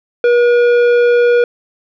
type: tone with tanh clipping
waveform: sine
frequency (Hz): 480.9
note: B4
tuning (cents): -46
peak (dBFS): -9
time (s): 0.24-1.44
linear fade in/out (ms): 2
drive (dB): 11
effects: none